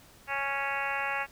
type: harmonic tone with a mistuned harmonic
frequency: 277.2 Hz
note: C#4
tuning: in tune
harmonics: 2 / 3 / 4 / 5 / 6 / 7 / 8 / 9 / 10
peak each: -41 / -35 / -38 / -38 / -36 / -38 / -38 / -40 / -39 dBFS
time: 0.27-1.27 s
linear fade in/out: 50 ms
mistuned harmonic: 10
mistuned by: -15 cents
effects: pink hiss -56 dBFS RMS until 1.31 s